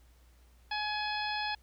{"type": "harmonic tone", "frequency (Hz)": 843, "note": "G#5", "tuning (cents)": 26, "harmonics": [1, 2, 3, 4, 5, 6], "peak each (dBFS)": [-35, -38, -40, -41, -42, -43], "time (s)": [0.71, 1.55], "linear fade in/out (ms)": 5, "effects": ["added 60 Hz sine -58 dBFS peak until 1.62 s", "pink hiss -68 dBFS RMS until 1.62 s"]}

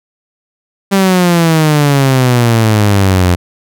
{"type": "exponential sweep", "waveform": "sawtooth", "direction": "down", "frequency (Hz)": [198.3, 87.31], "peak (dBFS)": -3, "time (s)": [0.91, 3.36], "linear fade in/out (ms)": 20, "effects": []}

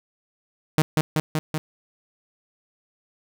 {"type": "tone with echo", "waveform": "sawtooth", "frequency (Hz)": 155.56, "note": "D#3", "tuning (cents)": 0, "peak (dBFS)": -11, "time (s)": [0.78, 0.82], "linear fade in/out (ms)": 0, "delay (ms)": 190, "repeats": 4, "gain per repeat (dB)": -2, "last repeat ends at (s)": 1.58, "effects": []}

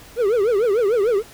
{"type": "tone with vibrato", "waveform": "triangle", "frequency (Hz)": 437.9, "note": "A4", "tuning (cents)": -8, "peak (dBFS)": -13, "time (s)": [0.16, 1.23], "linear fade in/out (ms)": 50, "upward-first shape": "triangle", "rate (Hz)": 6.7, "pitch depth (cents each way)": 260, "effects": ["pink hiss -44 dBFS RMS until 1.33 s"]}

